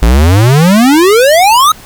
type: exponential sweep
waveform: square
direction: up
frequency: 52.6 to 1300 Hz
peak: -4 dBFS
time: 0.02-1.72 s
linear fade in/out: 5 ms
effects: pink hiss -34 dBFS RMS until 1.85 s